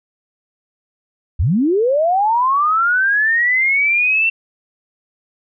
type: linear sweep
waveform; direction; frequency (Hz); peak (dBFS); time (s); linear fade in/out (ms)
sine; up; 59.1 to 2709; -12; 1.39-4.3; 10
effects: none